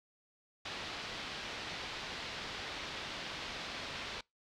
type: low-pass noise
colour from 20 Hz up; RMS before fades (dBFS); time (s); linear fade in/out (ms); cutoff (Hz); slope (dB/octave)
white; -43; 0.65-4.21; 5; 4300; 24
effects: noise-tail reverb RT60 0.2 s tail -25 dB re dry